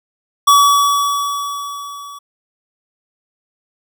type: tone with level ramp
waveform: square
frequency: 1139 Hz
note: C#6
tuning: 47 cents sharp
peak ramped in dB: -6 to -32 dBFS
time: 0.47-2.19 s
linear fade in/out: 10 ms
effects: none